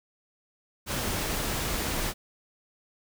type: noise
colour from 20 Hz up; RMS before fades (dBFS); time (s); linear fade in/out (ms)
pink; -30; 0.86-2.14; 50
effects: none